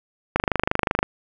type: click train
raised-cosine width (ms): 0.5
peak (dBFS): -3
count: 18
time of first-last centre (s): 0.36-1.029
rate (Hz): 25.4
effects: none